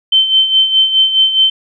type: tone with tremolo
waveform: sine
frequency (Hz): 3091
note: G7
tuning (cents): -25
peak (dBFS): -5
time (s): 0.12-1.5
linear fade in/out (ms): 5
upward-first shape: sine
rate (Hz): 4.8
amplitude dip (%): 65
effects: none